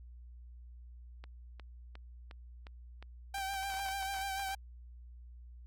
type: click train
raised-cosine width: 0.3 ms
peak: -34 dBFS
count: 8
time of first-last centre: 1.24-3.74 s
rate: 2.8 Hz
type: tone with vibrato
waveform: sawtooth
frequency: 780 Hz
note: G5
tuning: 9 cents flat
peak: -32 dBFS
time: 3.34-4.55 s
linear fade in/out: 5 ms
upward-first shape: sine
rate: 6.8 Hz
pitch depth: 31 cents each way
effects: added 60 Hz sine -49 dBFS peak until 5.66 s + AAC 64 kbps